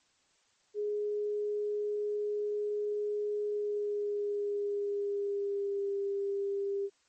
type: tone with pitch glide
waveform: sine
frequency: 416.4 to 398.5 Hz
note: G#4 to G4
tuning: +5 to +28 cents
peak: -30 dBFS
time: 0.74-6.9 s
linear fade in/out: 50 ms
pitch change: -77 cents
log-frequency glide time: 3.46-5.93 s
effects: white hiss -70 dBFS RMS until 7.08 s + MP3 32 kbps